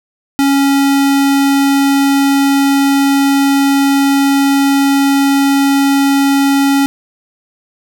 square tone, 277.2 Hz, C#4, in tune, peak -9 dBFS, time 0.39-6.86 s, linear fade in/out 0 ms, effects none

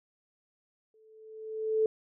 sine tone with exponential growth, 437.8 Hz, A4, 9 cents flat, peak -21 dBFS, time 0.94-1.86 s, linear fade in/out 2 ms, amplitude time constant 200 ms, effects none

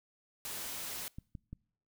white noise, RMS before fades -41 dBFS, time 0.45-1.08 s, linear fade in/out 0 ms
clicks, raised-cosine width 5 ms, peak -31 dBFS, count 3, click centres 1.185 / 1.352 / 1.53 s
effects noise-tail reverb RT60 0.6 s tail -26 dB re dry

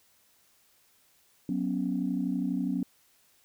sine chord, F# suspended fourth, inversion none, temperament equal with one note detuned, 185 / 245 / 277.2 Hz, F#3 / B3 / C#4, 0 / -14 / 0 cents, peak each -31 dBFS, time 1.49-2.83 s, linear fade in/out 2 ms, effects tanh soft clip ceiling -18 dBFS + white hiss -65 dBFS RMS until 3.44 s

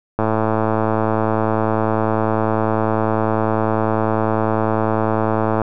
click train, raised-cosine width 1 ms, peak -4 dBFS, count 598, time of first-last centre 0.19-5.617 s, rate 110 Hz, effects none

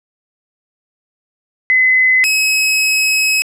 sine / sawtooth tone pair in turn, 2031 / 2559 Hz, B6 / D#7, +48 / +48 cents, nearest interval major third, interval 400 cents, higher second, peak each -8 dBFS, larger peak neither, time 1.7-2.24 / 2.24-3.42 s, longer second, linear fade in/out 0 ms, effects low-pass 12000 Hz 12 dB/octave

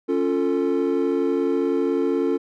triangle chord, Db augmented, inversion none, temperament equal with one note detuned, 277.2 / 349.2 / 445.4 Hz, Db4 / F4 / A4, 0 / 0 / +21 cents, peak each -21 dBFS, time 0.08-2.38 s, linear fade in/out 20 ms, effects tanh soft clip ceiling -9 dBFS

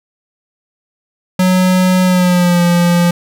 square tone with pitch glide, 184.2 to 173.86 Hz, F#3 to F3, -7 to -7 cents, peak -9 dBFS, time 1.39-3.11 s, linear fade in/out 5 ms, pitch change -100 cents, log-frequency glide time 2.03-2.62 s, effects none

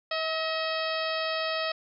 harmonic tone with a mistuned harmonic, 641 Hz, E5, 49 cents flat, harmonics 1 / 2 / 3 / 4 / 5 / 6 / 7 / 8, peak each -31 / -34 / -36 / -37 / -38 / -39 / -39 / -40 dBFS, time 0.11-1.72 s, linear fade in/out 5 ms, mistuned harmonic 3, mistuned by -24 cents, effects none

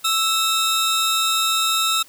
sawtooth tone pair together, 1318.5 / 3729 Hz, E6 / A#7, 0 / 0 cents, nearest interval octave + tritone, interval 1800 cents, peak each -17 dBFS, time 0.04-2.03 s, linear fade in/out 10 ms, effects white hiss -49 dBFS RMS until 2.08 s

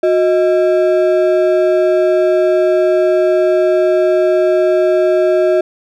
triangle ring-modulated tone, 495.4 Hz, B4, 5 cents sharp, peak -4 dBFS, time 0.03-5.61 s, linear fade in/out 5 ms, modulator 132 Hz, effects none

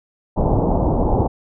pink low-pass noise, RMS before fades -17 dBFS, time 0.36-1.28 s, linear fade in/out 20 ms, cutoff 920 Hz, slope 48 dB/octave, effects none

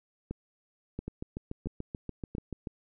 two click trains, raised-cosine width 3 ms, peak -23 / -22 dBFS, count 12 / 4, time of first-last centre 1.08-2.672 / 0.31-2.351 s, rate 6.91 / 1.47 Hz, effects none

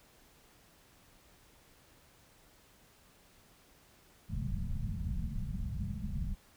pink low-pass noise, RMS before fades -36 dBFS, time 4.28-6.36 s, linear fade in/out 50 ms, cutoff 220 Hz, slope 96 dB/octave, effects pink hiss -63 dBFS RMS until 6.56 s

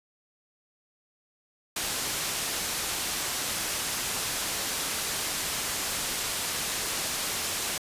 white low-pass noise, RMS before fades -31 dBFS, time 1.76-7.78 s, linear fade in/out 5 ms, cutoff 10000 Hz, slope 12 dB/octave, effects resampled to 32000 Hz

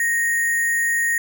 sine tone with sample-and-hold, 1864.7 Hz, A#6, in tune, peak -17 dBFS, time 0-1.18 s, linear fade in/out 2 ms, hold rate 8820 Hz, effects none

